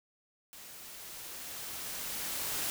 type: noise with level ramp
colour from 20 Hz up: white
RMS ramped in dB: -50 to -34 dBFS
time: 0.53-2.7 s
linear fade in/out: 0 ms
effects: none